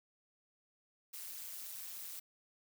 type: noise with amplitude modulation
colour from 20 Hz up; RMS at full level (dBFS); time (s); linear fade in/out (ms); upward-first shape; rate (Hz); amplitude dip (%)
blue; -43; 1.13-2.2; 10; sine; 180; 80
effects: none